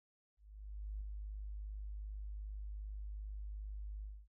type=tone with ADSR envelope; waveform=sine; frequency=51.3 Hz; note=G#1; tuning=21 cents flat; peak=-39 dBFS; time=0.37-4.28 s; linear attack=640 ms; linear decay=6 ms; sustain=-3 dB; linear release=250 ms; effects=none